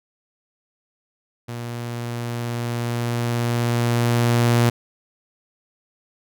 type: tone with level ramp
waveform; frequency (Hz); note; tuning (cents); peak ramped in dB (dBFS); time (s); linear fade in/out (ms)
sawtooth; 118.9; A#2; +35; -25 to -10; 1.48-4.7; 10
effects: none